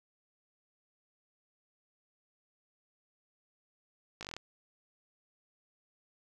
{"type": "slowing click train", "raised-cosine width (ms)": 0.2, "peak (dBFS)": -24, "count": 8, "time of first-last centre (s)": [4.21, 4.366], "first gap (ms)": 18, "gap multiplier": 1.07, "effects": []}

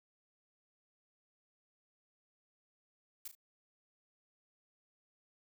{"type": "noise with echo", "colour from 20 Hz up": "blue", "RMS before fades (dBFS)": -44, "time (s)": [3.25, 3.28], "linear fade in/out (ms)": 5, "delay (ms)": 36, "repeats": 2, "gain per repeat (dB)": -9, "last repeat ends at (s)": 3.352, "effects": []}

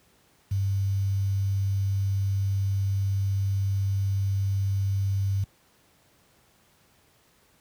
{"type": "tone with quantisation", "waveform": "sine", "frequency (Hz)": 98, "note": "G2", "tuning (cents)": 0, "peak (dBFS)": -22, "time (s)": [0.51, 5.44], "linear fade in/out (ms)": 5, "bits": 8, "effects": ["pink hiss -62 dBFS RMS until 7.6 s", "high-pass 60 Hz 12 dB/octave"]}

